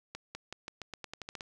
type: accelerating click train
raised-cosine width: 0.2 ms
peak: -23 dBFS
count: 12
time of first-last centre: 0.15-1.408 s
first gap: 200 ms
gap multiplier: 0.88
effects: none